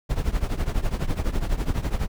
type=noise with tremolo; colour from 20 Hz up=brown; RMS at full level=-20 dBFS; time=0.09-2.08 s; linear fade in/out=20 ms; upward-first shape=triangle; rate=12 Hz; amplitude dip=90%; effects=none